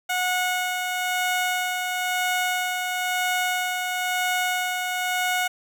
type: tone with tremolo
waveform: 15% pulse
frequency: 730 Hz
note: F#5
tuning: 24 cents flat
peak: -15 dBFS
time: 0.09-5.48 s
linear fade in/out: 10 ms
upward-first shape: sine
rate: 1 Hz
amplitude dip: 35%
effects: none